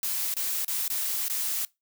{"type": "noise with dropouts", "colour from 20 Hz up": "blue", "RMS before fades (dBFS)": -29, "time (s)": [0.03, 1.65], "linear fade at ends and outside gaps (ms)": 1, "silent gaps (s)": [[0.34, 0.367], [0.647, 0.68], [0.88, 0.901], [1.282, 1.298]], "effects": ["noise-tail reverb RT60 0.2 s tail -22 dB re dry"]}